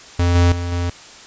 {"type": "tone with level steps", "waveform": "square", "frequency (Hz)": 87.31, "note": "F2", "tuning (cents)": 0, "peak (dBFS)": [-14, -11, -22, -19], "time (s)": [0.19, 0.9], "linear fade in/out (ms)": 5, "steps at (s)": [0.35, 0.52, 0.72], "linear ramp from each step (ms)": 2, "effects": ["white hiss -40 dBFS RMS until 1.26 s", "resampled to 16000 Hz"]}